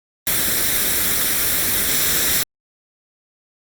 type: noise with comb filter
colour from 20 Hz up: white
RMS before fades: -18 dBFS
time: 0.27-2.43 s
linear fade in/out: 0 ms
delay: 0.53 ms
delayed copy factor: +0.55
effects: Opus 32 kbps